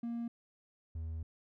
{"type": "tone pair in turn", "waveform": "triangle", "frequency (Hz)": [234.3, 80.71], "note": ["A#3", "E2"], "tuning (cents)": [9, -36], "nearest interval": "octave + tritone", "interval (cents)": 1845, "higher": "first", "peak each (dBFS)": [-33, -35], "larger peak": "first", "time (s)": [[0.03, 0.28], [0.95, 1.23]], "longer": "second", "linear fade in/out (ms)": 5, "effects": ["tanh soft clip ceiling -29 dBFS"]}